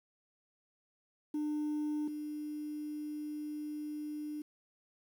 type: tone pair in turn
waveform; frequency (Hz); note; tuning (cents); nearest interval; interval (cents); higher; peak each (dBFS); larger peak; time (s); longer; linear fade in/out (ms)
sine; 300 / 300; D4 / D4; +37 / +37; unison; 0; neither; -30 / -37; first; 1.34-2.08 / 2.08-4.42; second; 5
effects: tanh soft clip ceiling -31 dBFS + 10-bit